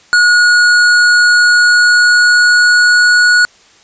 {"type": "tone with pitch glide", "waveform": "square", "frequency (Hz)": [1449, 1458.2], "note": ["F#6", "F#6"], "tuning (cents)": [-37, -26], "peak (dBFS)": -6, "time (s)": [0.13, 3.45], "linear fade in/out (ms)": 0, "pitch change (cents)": 11, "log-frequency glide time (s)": [1.42, 3.11], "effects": ["white hiss -45 dBFS RMS until 3.83 s", "resampled to 16000 Hz"]}